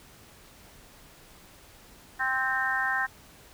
harmonic tone, 261.6 Hz, C4, in tune, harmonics 3 / 4 / 5 / 6 / 7, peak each -33 / -34 / -37 / -29 / -29 dBFS, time 2.19-3.07 s, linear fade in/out 20 ms, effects pink hiss -53 dBFS RMS until 3.53 s

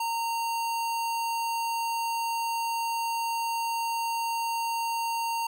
square tone, 922 Hz, A#5, 19 cents flat, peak -28 dBFS, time 0-5.47 s, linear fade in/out 5 ms, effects none

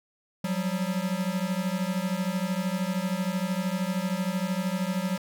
square beating tone pair, 179.4 / 192.4 Hz, F3 / G3, +47 / -32 cents, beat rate 13 Hz, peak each -30 dBFS, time 0.44-5.18 s, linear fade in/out 5 ms, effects none

